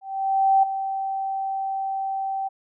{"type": "tone with ADSR envelope", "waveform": "sine", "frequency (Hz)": 776, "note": "G5", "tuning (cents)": -18, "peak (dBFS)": -13, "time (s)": [0.01, 2.49], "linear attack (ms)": 620, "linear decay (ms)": 7, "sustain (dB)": -11, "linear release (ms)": 19, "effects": []}